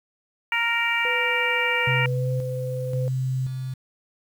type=harmonic tone; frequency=466.2 Hz; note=A#4; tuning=in tune; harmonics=2 / 3 / 4 / 5 / 6; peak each=-29 / -30 / -26 / -24 / -29 dBFS; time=0.52-2.06 s; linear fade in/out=2 ms
type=tone with pitch glide; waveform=sine; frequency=493.9 to 508.7 Hz; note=B4 to C5; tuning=0 to -49 cents; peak=-29 dBFS; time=1.05-3.08 s; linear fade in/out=0 ms; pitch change=+51 cents; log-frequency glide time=2.09-2.31 s
type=tone with tremolo; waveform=sine; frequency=130 Hz; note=C3; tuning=11 cents flat; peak=-22 dBFS; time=1.87-3.74 s; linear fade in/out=5 ms; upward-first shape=square; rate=0.94 Hz; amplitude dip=45%
effects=8-bit

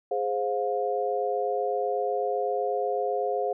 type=chord; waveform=sine; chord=F minor; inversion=first; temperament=equal with one note detuned; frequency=415.3 / 523.3 / 710.3 Hz; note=Ab4 / C5 / F5; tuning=0 / 0 / +29 cents; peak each=-29 dBFS; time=0.11-3.53 s; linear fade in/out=5 ms; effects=none

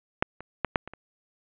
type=clicks; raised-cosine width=0.5 ms; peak=-6 / -25 / -9 / -6 / -23 / -27 dBFS; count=6; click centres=0.225 / 0.406 / 0.647 / 0.758 / 0.876 / 0.936 s; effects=resampled to 8000 Hz + 8-bit

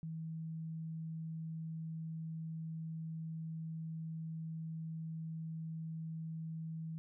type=tone; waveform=sine; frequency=161.2 Hz; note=E3; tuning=38 cents flat; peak=-40 dBFS; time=0.03-6.98 s; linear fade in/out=0 ms; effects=none

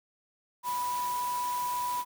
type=tone in noise; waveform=sine; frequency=984 Hz; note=B5; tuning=7 cents flat; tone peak=-29 dBFS; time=0.63-2.05 s; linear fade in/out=50 ms; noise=white; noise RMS=-41 dBFS; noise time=0.63-2.05 s; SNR=+9 dB; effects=none

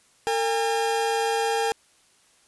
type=tone pair together; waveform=40% pulse; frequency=454.4 / 809.6 Hz; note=A#4 / G#5; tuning=-44 / -44 cents; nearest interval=minor seventh; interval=1000 cents; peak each=-24 dBFS; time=0.27-1.72 s; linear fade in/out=0 ms; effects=white hiss -60 dBFS RMS until 2.47 s + resampled to 24000 Hz

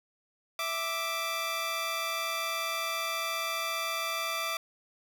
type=tone pair together; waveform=15% pulse; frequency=658 / 1177.5 Hz; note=E5 / D6; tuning=-3 / +4 cents; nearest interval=minor seventh; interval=1007 cents; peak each=-29 / -26 dBFS; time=0.59-4.57 s; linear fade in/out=2 ms; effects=10-bit

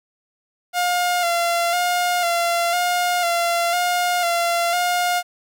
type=tone with vibrato; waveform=sawtooth; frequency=698.5 Hz; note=F5; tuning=in tune; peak=-14 dBFS; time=0.73-5.23 s; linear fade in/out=50 ms; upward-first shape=square; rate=1 Hz; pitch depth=32 cents each way; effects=9-bit

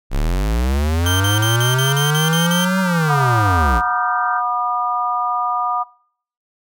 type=linear two-way sweep; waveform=square; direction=up then down; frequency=30.87 to 190.5 to 51.3 Hz; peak=-16 dBFS; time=0.1-3.82 s; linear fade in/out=50 ms; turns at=2.8 s
type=chord; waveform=sine; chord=G minor seventh; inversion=first; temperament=equal with one note detuned; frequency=932.3 / 1174.7 / 1396.9 / 1557.2 Hz; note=Bb5 / D6 / F6 / G6; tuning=0 / 0 / 0 / -12 cents; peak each=-30 / -28 / -27 / -25 dBFS; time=1.03-4.42 s; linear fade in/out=50 ms
type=tone bursts; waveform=sawtooth; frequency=3136 Hz; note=G7; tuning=in tune; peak=-17 dBFS; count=9; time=1.06-2.648 s; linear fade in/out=2 ms; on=140 ms; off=41 ms
type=harmonic tone; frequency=242.9 Hz; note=B3; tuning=29 cents flat; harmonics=3 / 4 / 5; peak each=-22 / -23 / -20 dBFS; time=3.08-5.84 s; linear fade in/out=20 ms
effects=noise-tail reverb RT60 0.6 s tail -23 dB re dry

